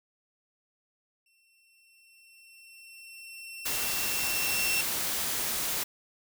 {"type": "tone with exponential growth", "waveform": "sawtooth", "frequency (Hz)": 2705, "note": "E7", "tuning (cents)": 44, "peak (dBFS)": -23, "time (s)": [1.26, 4.81], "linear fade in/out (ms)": 2, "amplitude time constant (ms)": 770}
{"type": "noise", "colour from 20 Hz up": "white", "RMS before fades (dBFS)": -31, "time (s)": [3.65, 5.84], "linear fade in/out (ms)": 10}
{"effects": []}